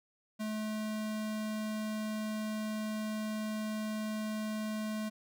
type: tone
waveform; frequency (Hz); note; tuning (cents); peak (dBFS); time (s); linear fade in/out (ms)
square; 215.4; A3; -37; -35; 0.39-5.1; 20
effects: none